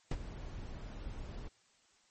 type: noise with ADSR envelope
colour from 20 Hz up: brown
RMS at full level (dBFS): -30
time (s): 0.11-1.49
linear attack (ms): 4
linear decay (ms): 41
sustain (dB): -14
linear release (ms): 19
effects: white hiss -69 dBFS RMS until 2.1 s + MP3 32 kbps